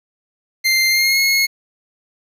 25% pulse tone with pitch glide, 2093 to 2169 Hz, C7 to C#7, 0 to -38 cents, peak -9 dBFS, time 0.64-1.47 s, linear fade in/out 20 ms, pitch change +62 cents, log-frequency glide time 0.89-1.19 s, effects 8-bit

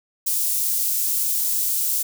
white high-pass noise, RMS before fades -22 dBFS, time 0.26-2.03 s, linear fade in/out 10 ms, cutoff 7800 Hz, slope 12 dB/octave, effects none

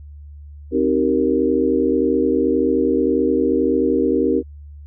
sine chord, C minor seventh, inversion none, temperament equal with one note detuned, 261.6 / 311.1 / 384.4 / 466.2 Hz, C4 / Eb4 / G4 / Bb4, 0 / 0 / -34 / 0 cents, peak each -20 dBFS, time 0.71-4.43 s, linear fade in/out 50 ms, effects added 73 Hz sine -35 dBFS peak until 4.86 s

